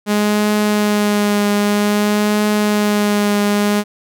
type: tone with vibrato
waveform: sawtooth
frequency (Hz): 207.7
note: G#3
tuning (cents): 0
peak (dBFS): -9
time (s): 0.06-3.84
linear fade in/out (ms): 50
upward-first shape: triangle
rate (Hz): 0.52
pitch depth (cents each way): 23
effects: none